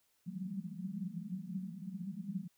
pink band-pass noise, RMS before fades -42 dBFS, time 0.26-2.48 s, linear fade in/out 10 ms, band 170 to 210 Hz, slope 96 dB/octave, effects white hiss -75 dBFS RMS until 2.57 s

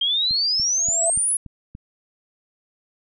sine exponential sweep, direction up, 3166 to 10610 Hz, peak -18 dBFS, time 0.01-1.37 s, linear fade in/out 5 ms
click train, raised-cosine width 5 ms, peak -24 dBFS, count 6, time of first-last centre 0.31-1.751 s, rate 3.47 Hz
sine tone with exponential growth, 668 Hz, E5, 23 cents sharp, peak -18 dBFS, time 0.68-1.1 s, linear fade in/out 2 ms, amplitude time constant 90 ms
effects none

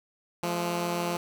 10% pulse tone pair together, 173.2 / 213.4 Hz, F3 / G#3, -14 / +47 cents, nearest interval major third, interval 361 cents, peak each -20 / -28 dBFS, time 0.43-1.17 s, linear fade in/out 2 ms, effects none

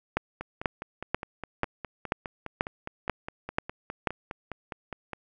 two click trains, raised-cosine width 0.5 ms, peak -9 / -20 dBFS, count 9 / 24, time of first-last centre 0.17-4.072 / 0.41-5.133 s, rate 2.05 / 4.87 Hz, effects none

